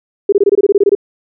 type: tone bursts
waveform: sine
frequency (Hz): 401.8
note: G4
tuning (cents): +43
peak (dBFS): -5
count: 12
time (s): 0.29-0.951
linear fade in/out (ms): 5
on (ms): 34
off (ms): 23
effects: none